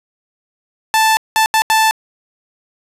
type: tone bursts at uneven times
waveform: sawtooth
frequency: 880 Hz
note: A5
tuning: in tune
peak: -6 dBFS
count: 4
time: 0.94-1.17 / 1.36-1.46 / 1.54-1.62 / 1.7-1.91 s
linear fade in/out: 0 ms
effects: resampled to 32000 Hz + 8-bit